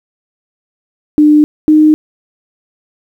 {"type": "tone pair in turn", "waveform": "sine", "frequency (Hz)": [300.2, 307.4], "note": ["D4", "D#4"], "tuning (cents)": [38, -21], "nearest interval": "unison", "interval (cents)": 41, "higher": "second", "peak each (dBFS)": -3, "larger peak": "neither", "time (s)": [[1.18, 1.44], [1.68, 1.94]], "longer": "neither", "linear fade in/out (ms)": 0, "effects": ["7-bit"]}